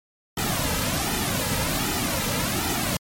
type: noise with flanger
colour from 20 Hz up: pink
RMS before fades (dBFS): -25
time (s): 0.37-2.97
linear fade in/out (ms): 5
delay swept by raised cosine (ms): 1.8 to 2.8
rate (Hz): 1.3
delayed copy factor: -0.7
effects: MP3 64 kbps